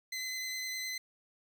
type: tone with vibrato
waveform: 20% pulse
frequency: 2038 Hz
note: C7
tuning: 46 cents flat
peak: -31 dBFS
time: 0.12-0.98 s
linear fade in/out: 5 ms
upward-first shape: sine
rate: 9.8 Hz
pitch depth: 13 cents each way
effects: none